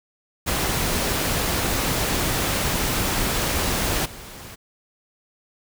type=noise with level steps; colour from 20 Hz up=pink; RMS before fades=-23 / -39 dBFS; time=0.46-4.56 s; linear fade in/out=20 ms; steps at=4.05 s; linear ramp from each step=10 ms; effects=none